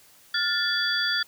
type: tone cluster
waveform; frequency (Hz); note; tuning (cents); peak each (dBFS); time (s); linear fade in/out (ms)
sine; 1417 / 1763 / 3404 / 4660; F6 / A6 / G#7 / D8; +25 / +3 / +42 / -14; -28; 0.34-1.23; 5
effects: white hiss -55 dBFS RMS until 1.27 s